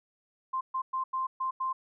sine tone bursts at uneven times, 1046.5 Hz, C6, in tune, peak -28 dBFS, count 6, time 0.53-0.61 / 0.74-0.82 / 0.93-1.04 / 1.13-1.27 / 1.4-1.51 / 1.6-1.73 s, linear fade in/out 10 ms, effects none

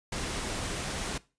pink noise, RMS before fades -34 dBFS, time 0.12-1.18 s, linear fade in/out 5 ms, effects noise-tail reverb RT60 0.3 s tail -20 dB re dry + resampled to 22050 Hz

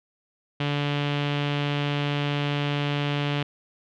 sawtooth tone with low-pass filter, 144.6 Hz, D3, 27 cents flat, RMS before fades -26 dBFS, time 0.6-3.43 s, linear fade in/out 5 ms, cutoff 3100 Hz, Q 3.2, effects none

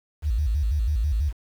sine tone with vibrato, 63.8 Hz, C2, 43 cents flat, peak -20 dBFS, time 0.22-1.33 s, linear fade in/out 50 ms, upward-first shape square, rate 6.1 Hz, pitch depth 270 cents each way, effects 8-bit

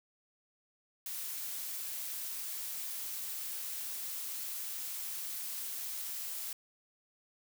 blue noise, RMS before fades -40 dBFS, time 1.06-6.53 s, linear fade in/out 2 ms, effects none

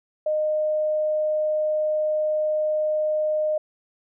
sine tone, 614 Hz, D#5, 23 cents flat, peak -20 dBFS, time 0.26-3.58 s, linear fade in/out 5 ms, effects none

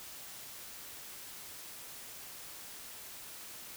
silence, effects white hiss -48 dBFS RMS until 3.76 s

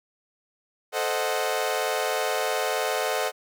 sawtooth chord, A diminished seventh, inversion none, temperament equal, 440 / 523.3 / 622.3 / 740 Hz, A4 / C5 / Eb5 / Gb5, 0 / 0 / 0 / 0 cents, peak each -26 dBFS, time 0.92-3.32 s, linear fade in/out 50 ms, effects none

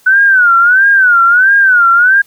sine tone with vibrato, 1487 Hz, F#6, 8 cents sharp, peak -4 dBFS, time 0.06-2.22 s, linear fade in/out 10 ms, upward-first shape sine, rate 1.5 Hz, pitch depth 150 cents each way, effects white hiss -48 dBFS RMS until 2.26 s

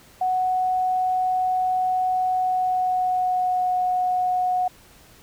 sine tone with pitch glide, 740 to 731.5 Hz, F#5 to F#5, 0 to -20 cents, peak -19 dBFS, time 0.21-4.68 s, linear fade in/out 5 ms, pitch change -20 cents, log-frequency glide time 2.39-3.7 s, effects pink hiss -51 dBFS RMS until 5.22 s

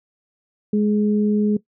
sine tone pair together, 208.8 / 419.8 Hz, G#3 / G#4, +10 / +19 cents, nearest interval octave, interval 1209 cents, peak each -16 / -23 dBFS, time 0.73-1.57 s, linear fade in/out 5 ms, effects noise-tail reverb RT60 0.1 s tail -18 dB re dry

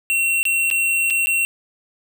square tone with dropouts, 2727 Hz, F7, 42 cents flat, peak -17 dBFS, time 0.1-1.45 s, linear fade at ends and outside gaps 0 ms, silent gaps 0.43-0.453 / 0.702-0.712 / 1.101-1.106 / 1.26-1.27 s, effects none

